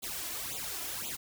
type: noise with flanger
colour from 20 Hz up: white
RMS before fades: -38 dBFS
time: 0.02-1.17 s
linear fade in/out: 20 ms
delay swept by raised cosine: 0.27 to 2.97 ms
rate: 1.9 Hz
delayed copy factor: +0.9
effects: none